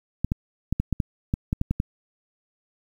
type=clicks; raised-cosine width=5 ms; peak=-10 dBFS; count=11; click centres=0.246 / 0.319 / 0.726 / 0.8 / 0.927 / 1.002 / 1.339 / 1.529 / 1.614 / 1.71 / 1.801 s; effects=8-bit